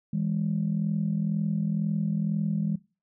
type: tone pair together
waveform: sine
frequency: 161.76 / 203.8 Hz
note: E3 / G#3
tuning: -32 / -32 cents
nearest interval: major third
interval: 400 cents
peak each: -27 dBFS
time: 0.13-2.76 s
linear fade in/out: 5 ms
effects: noise-tail reverb RT60 0.3 s tail -19 dB re dry + tanh soft clip ceiling -17 dBFS